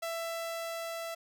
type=tone with level ramp; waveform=sawtooth; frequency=665 Hz; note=E5; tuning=15 cents sharp; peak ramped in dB=-30 to -33 dBFS; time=0.02-1.15 s; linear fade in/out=10 ms; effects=none